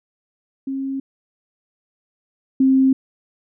sine tone pair in turn, 269.8 / 265 Hz, C#4 / C4, -47 / +22 cents, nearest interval unison, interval 31 cents, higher first, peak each -22 / -11 dBFS, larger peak second, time 0.67-1 / 2.6-2.93 s, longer neither, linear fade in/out 5 ms, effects none

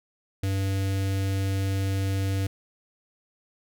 square tone with notch filter, 97.1 Hz, G2, 16 cents flat, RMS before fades -26 dBFS, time 0.43-2.47 s, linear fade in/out 5 ms, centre 1000 Hz, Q 1.1, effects none

